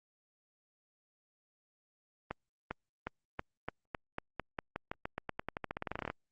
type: accelerating click train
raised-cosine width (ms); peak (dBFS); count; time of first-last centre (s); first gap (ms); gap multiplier
0.5; -21; 29; 2.31-6.101; 400; 0.9
effects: Opus 32 kbps